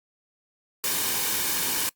white noise with comb filter, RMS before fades -26 dBFS, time 0.84-1.89 s, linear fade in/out 0 ms, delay 1.5 ms, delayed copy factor -0.5, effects noise-tail reverb RT60 0.1 s tail -22 dB re dry + Opus 48 kbps

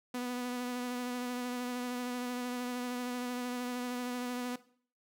sawtooth tone with vibrato, 246.9 Hz, B3, in tune, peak -31 dBFS, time 0.14-4.56 s, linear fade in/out 5 ms, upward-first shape sine, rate 13 Hz, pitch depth 18 cents each way, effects noise-tail reverb RT60 0.5 s tail -17 dB re dry

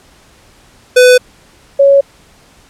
square / sine tone pair in turn, 499.8 / 556.1 Hz, B4 / C#5, +21 / +5 cents, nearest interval major second, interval 184 cents, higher second, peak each -3 dBFS, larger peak neither, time 0.96-1.18 / 1.79-2.01 s, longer neither, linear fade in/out 10 ms, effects pink hiss -45 dBFS RMS until 2.69 s + low-pass 10000 Hz 12 dB/octave

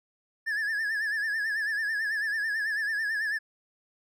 triangle tone with vibrato, 1730 Hz, A6, 30 cents flat, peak -25 dBFS, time 0.46-3.39 s, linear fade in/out 20 ms, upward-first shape sine, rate 9.1 Hz, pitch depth 83 cents each way, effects none

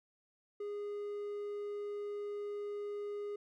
triangle tone, 411.4 Hz, G#4, 16 cents flat, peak -36 dBFS, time 0.6-3.36 s, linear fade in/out 5 ms, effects none

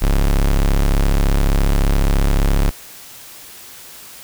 40% pulse tone, 34.47 Hz, C#1, 9 cents flat, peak -11 dBFS, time 0.01-2.71 s, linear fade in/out 20 ms, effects white hiss -38 dBFS RMS until 4.23 s

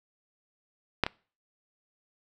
clicks, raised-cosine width 0.3 ms, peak -6 / -13 dBFS, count 2, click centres 1.037 / 1.065 s, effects noise-tail reverb RT60 0.4 s tail -25 dB re dry

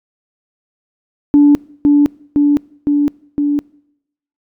sine tone with echo, 290 Hz, D4, 22 cents flat, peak -3 dBFS, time 1.34-1.55 s, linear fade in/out 0 ms, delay 510 ms, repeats 4, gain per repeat -2 dB, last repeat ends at 3.59 s, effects noise-tail reverb RT60 0.8 s tail -25 dB re dry + tanh soft clip ceiling -1 dBFS

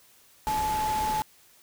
sine tone in noise, 861 Hz, A5, 38 cents flat, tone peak -25 dBFS, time 0.47-1.22 s, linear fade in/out 0 ms, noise pink, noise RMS -35 dBFS, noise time 0.47-1.22 s, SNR +7 dB, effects white hiss -58 dBFS RMS until 1.62 s

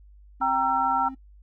triangle tone, 264.8 Hz, C4, 21 cents sharp, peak -33 dBFS, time 0.4-1.15 s, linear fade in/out 10 ms
sine chord, E diminished, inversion first, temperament equal with one note detuned, 784 / 932.3 / 1343.1 Hz, G5 / Bb5 / E6, 0 / 0 / +32 cents, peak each -25 dBFS, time 0.41-1.09 s, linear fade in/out 10 ms
effects noise-tail reverb RT60 0.1 s tail -18 dB re dry + added 50 Hz sine -48 dBFS peak until 1.42 s

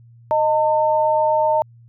sine tone pair together, 620 / 902 Hz, D#5 / A5, -6 / +43 cents, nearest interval tritone, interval 649 cents, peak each -17 dBFS, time 0.31-1.62 s, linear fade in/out 0 ms, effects added 117 Hz sine -44 dBFS peak until 1.88 s

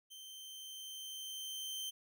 sawtooth tone with level ramp, 3114 Hz, G7, 12 cents flat, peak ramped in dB -47 to -36 dBFS, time 0.1-1.91 s, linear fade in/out 20 ms, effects none

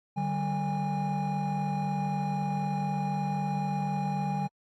triangle tone cluster, 148.9 / 192.8 / 816 Hz, D3 / G3 / G#5, +24 / -28 / -31 cents, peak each -29 dBFS, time 0.16-4.48 s, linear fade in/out 20 ms, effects tanh soft clip ceiling -20 dBFS + AAC 32 kbps

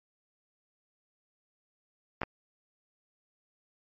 clicks, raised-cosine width 0.5 ms, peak -16 dBFS, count 2, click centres 2.217 / 2.233 s, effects MP3 32 kbps

